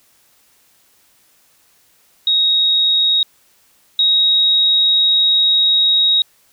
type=tone pair in turn; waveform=sine; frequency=3772 / 3787 Hz; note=A#7 / A#7; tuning=+20 / +27 cents; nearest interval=unison; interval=7 cents; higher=second; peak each=-11 / -10 dBFS; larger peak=second; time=2.27-3.23 / 3.99-6.22 s; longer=second; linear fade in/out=2 ms; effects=white hiss -55 dBFS RMS until 6.52 s